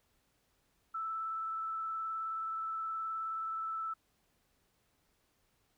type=tone with vibrato; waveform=sine; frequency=1318.5 Hz; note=E6; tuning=in tune; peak=-35 dBFS; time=0.94-3.94 s; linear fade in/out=10 ms; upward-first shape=sine; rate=19 Hz; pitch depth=13 cents each way; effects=pink hiss -75 dBFS RMS until 5.77 s